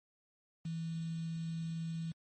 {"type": "tone with quantisation", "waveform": "sine", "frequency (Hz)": 164.1, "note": "E3", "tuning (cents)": -8, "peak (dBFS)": -36, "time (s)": [0.65, 2.12], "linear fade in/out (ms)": 5, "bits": 9, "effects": ["MP3 32 kbps"]}